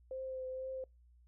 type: tone with vibrato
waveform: sine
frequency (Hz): 520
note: C5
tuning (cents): -11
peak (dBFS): -39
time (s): 0.11-0.84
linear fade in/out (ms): 2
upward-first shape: triangle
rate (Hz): 2.1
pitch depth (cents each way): 20
effects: noise-tail reverb RT60 0.2 s tail -26 dB re dry + added 60 Hz sine -61 dBFS peak until 1.27 s